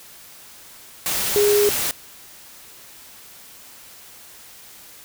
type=tone in noise; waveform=sine; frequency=412.1 Hz; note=G#4; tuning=13 cents flat; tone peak=-14 dBFS; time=1.36-1.69 s; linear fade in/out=0 ms; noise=white; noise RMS=-23 dBFS; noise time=1.06-1.91 s; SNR=+6 dB; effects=white hiss -44 dBFS RMS until 5.04 s